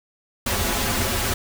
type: noise with comb filter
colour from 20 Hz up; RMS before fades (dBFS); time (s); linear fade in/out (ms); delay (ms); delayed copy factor
pink; -23; 0.46-1.34; 5; 6.5; -1
effects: none